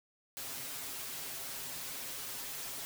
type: noise with comb filter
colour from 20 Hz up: white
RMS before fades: -42 dBFS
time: 0.37-2.85 s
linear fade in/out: 0 ms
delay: 7.4 ms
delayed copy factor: +1
effects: none